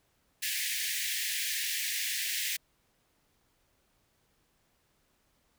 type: high-pass noise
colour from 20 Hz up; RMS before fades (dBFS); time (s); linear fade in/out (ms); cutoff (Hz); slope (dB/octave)
pink; -33; 0.42-2.57; 10; 1700; 96
effects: pink hiss -72 dBFS RMS until 5.58 s